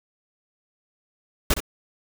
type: noise with echo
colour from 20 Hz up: pink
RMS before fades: -19 dBFS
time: 1.5-1.54 s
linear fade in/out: 5 ms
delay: 64 ms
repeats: 1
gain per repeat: -9 dB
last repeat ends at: 1.604 s
effects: none